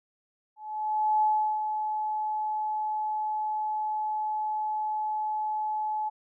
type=tone with ADSR envelope; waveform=sine; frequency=857 Hz; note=A5; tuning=46 cents flat; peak=-20 dBFS; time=0.56-6.1 s; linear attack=660 ms; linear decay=370 ms; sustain=-7 dB; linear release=20 ms; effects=none